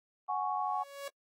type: chord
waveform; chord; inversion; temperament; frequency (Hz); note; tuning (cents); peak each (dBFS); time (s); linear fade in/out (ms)
sine; F# suspended second; none; just; 740 / 832.5 / 1110; F#5 / G#5 / C#6; 0 / +4 / +2; -35; 0.28-0.84; 20
type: tone with exponential growth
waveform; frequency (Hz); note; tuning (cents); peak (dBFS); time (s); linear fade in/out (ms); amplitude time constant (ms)
sawtooth; 560; C#5; +18; -33; 0.48-1.08; 2; 130
effects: noise-tail reverb RT60 0.1 s tail -26 dB re dry + AAC 48 kbps